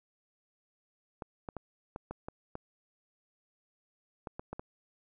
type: clicks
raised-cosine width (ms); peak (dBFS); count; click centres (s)
1; -25; 11; 1.222 / 1.488 / 1.567 / 1.961 / 2.11 / 2.285 / 2.554 / 4.272 / 4.395 / 4.53 / 4.595
effects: none